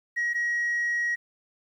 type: tone pair in turn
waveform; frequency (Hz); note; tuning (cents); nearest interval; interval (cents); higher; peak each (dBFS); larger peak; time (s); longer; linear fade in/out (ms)
sine; 1900 / 1900; A#6 / A#6; +33 / +33; unison; 0; neither; -22; neither; 0.16-0.34 / 0.34-1.16; second; 20
effects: tanh soft clip ceiling -22 dBFS + 10-bit